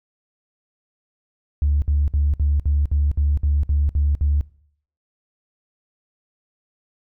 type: tone bursts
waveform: sine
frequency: 72.6 Hz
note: D2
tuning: 19 cents flat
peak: -14 dBFS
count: 11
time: 1.62-4.41 s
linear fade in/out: 0 ms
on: 200 ms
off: 59 ms
effects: noise-tail reverb RT60 0.6 s tail -22 dB re dry + tanh soft clip ceiling -11 dBFS